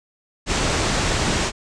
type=low-pass noise; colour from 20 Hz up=pink; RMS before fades=-21 dBFS; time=0.46-1.52 s; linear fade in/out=50 ms; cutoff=8300 Hz; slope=48 dB/octave; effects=none